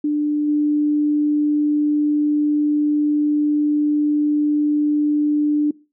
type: tone with level steps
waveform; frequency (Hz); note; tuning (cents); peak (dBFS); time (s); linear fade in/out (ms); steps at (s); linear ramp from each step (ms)
sine; 297; D4; +20; -16 / -14; 0.04-5.71; 5; 0.47; 20
effects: noise-tail reverb RT60 0.3 s tail -21 dB re dry